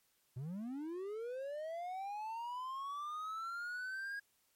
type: linear sweep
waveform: triangle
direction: up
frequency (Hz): 117.3 to 1646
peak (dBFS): -38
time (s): 0.36-4.2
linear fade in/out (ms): 10
effects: white hiss -75 dBFS RMS until 4.55 s + MP3 64 kbps